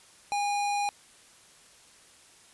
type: tone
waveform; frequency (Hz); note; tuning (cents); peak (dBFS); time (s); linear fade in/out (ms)
square; 816; G#5; -31; -27; 0.32-0.89; 0
effects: white hiss -56 dBFS RMS until 2.53 s + resampled to 24000 Hz